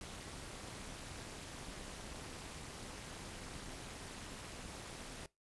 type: noise with amplitude modulation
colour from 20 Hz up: pink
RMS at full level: -45 dBFS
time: 0.01-5.26 s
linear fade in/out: 2 ms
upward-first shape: sine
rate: 230 Hz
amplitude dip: 80%
effects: noise-tail reverb RT60 0.2 s tail -21 dB re dry + resampled to 24000 Hz